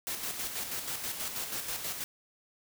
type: noise with tremolo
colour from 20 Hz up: white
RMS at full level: -35 dBFS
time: 0.07-2.04 s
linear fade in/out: 0 ms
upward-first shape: square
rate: 6.2 Hz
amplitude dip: 45%
effects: none